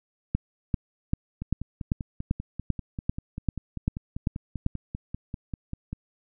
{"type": "two click trains", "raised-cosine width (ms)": 5, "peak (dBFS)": [-20, -11], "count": [24, 12], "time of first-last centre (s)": [[1.42, 5.93], [0.35, 4.664]], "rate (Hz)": [5.1, 2.55], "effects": []}